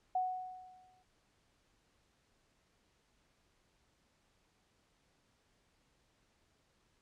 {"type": "tone with exponential decay", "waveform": "sine", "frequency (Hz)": 740, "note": "F#5", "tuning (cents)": 0, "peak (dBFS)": -29, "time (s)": [0.15, 1.03], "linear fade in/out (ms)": 5, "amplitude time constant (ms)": 190, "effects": ["pink hiss -74 dBFS RMS until 7.01 s", "low-pass 8000 Hz 12 dB/octave"]}